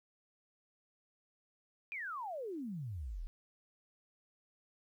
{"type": "exponential sweep", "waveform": "sine", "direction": "down", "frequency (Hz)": [2489, 33.53], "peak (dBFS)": -39, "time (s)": [1.92, 3.27], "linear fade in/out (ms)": 0, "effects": ["12-bit"]}